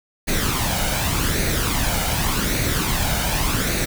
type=noise with flanger; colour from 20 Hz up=pink; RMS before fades=-21 dBFS; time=0.27-3.86 s; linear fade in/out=20 ms; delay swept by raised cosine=0.47 to 1.36 ms; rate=0.86 Hz; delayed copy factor=+0.55; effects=none